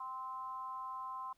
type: harmonic tone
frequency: 260 Hz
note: C4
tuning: 11 cents flat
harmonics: 3 / 4 / 5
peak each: -51 / -41 / -52 dBFS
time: 0-1.33 s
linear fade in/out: 5 ms
effects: pink hiss -75 dBFS RMS until 1.37 s